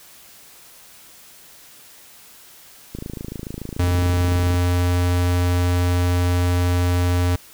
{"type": "click train", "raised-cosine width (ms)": 3, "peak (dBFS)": -17, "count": 44, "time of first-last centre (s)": [2.95, 4.543], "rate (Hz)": 27}
{"type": "tone", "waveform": "square", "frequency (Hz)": 88.7, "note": "F2", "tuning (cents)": 27, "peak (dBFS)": -17, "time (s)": [3.79, 7.36], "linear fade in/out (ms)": 5}
{"effects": ["white hiss -46 dBFS RMS until 7.53 s"]}